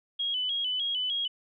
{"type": "tone with vibrato", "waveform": "sine", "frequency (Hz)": 3139, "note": "G7", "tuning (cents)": 2, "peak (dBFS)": -27, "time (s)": [0.19, 1.28], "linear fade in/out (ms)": 10, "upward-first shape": "square", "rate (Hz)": 3.3, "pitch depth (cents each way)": 77, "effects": []}